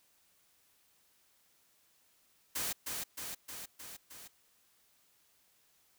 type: noise with echo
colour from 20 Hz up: white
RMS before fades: -36 dBFS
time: 2.55-2.73 s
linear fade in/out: 10 ms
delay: 310 ms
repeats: 5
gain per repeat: -3 dB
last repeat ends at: 4.28 s
effects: white hiss -70 dBFS RMS until 5.98 s